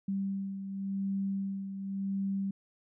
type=beating tone pair; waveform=sine; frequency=195.4 / 196.31 Hz; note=G3 / G3; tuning=-5 / +3 cents; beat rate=0.91 Hz; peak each=-32 / -40 dBFS; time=0.08-2.51 s; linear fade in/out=5 ms; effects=none